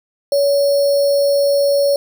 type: tone with sample-and-hold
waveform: sine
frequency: 564 Hz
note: C#5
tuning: 30 cents sharp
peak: -11 dBFS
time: 0.32-1.96 s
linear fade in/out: 2 ms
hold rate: 4900 Hz
effects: none